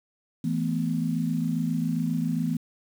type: chord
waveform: sine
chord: E suspended fourth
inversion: none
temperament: just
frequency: 164.81 / 219.8 / 247.2 Hz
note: E3 / A3 / B3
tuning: 0 / -2 / +2 cents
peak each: -27 / -30 / -28 dBFS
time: 0.44-2.57 s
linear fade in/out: 5 ms
effects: 8-bit